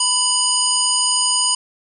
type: harmonic tone with a mistuned harmonic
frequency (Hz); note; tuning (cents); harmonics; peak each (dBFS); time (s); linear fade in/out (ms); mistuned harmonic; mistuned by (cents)
987.8; B5; 0; 1 / 3 / 5 / 7 / 9; -24 / -22 / -21 / -23 / -19; 0-1.55; 5; 7; -31
effects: none

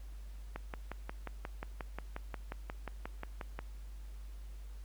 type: click train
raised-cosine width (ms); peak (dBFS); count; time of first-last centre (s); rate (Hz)
0.5; -25; 18; 0.56-3.59; 5.61
effects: added 50 Hz sine -44 dBFS peak until 4.84 s + pink hiss -64 dBFS RMS until 4.84 s

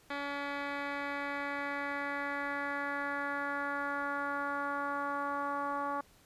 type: tone with low-pass filter sweep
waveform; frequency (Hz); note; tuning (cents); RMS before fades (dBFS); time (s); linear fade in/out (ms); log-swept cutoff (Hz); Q
10% pulse; 283.7; C#4; +40; -36; 0.1-6.01; 5; 2800 to 1100; 2.8
effects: pink hiss -63 dBFS RMS until 6.25 s + resampled to 32000 Hz

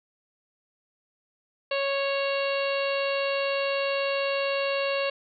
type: harmonic tone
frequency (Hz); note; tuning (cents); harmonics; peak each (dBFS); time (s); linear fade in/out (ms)
553; C#5; -4; 1 / 2 / 3 / 4 / 5 / 6 / 7 / 8; -26 / -34 / -37 / -38 / -32 / -43 / -40 / -39; 1.71-5.1; 5
effects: none

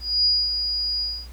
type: tone with ADSR envelope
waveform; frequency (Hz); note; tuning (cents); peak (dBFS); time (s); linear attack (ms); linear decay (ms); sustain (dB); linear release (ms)
sine; 4890; D#8; -31; -15; 0-1.28; 250; 240; -7; 270
effects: added 60 Hz sine -37 dBFS peak until 1.32 s + pink hiss -51 dBFS RMS until 1.32 s

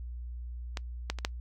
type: clicks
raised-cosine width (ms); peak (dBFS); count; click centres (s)
0.2; -17 / -13 / -22 / -11; 4; 0.772 / 1.1 / 1.187 / 1.249
effects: noise-tail reverb RT60 0.1 s tail -24 dB re dry + added 60 Hz sine -37 dBFS peak until 1.4 s

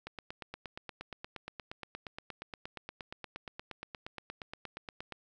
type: click train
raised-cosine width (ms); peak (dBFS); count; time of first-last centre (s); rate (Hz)
0.3; -25; 44; 0.07-5.123; 8.51
effects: none

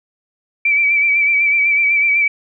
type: tone with vibrato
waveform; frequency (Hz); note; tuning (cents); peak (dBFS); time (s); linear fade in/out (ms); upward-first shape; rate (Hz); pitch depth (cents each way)
sine; 2316; D7; -25; -11; 0.65-2.28; 5; sine; 8; 39
effects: none

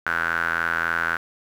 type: tone with band-pass filter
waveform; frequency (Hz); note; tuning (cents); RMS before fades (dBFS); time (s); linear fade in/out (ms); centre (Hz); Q
sawtooth; 83.6; E2; +25; -24; 0.06-1.17; 5; 1500; 9.1
effects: 8-bit

